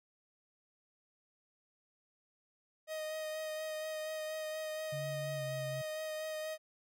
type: tone with vibrato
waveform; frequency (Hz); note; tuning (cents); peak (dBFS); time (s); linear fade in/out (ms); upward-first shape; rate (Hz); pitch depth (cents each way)
45% pulse; 624; D#5; +5; -38; 2.87-6.58; 50; sine; 4.2; 15
type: tone with pitch glide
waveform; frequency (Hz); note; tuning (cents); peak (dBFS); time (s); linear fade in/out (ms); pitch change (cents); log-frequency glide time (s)
sine; 142.3 to 135.09; C#3 to C#3; +46 to -44; -40; 4.92-5.82; 10; -90; 5.35-5.44
effects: none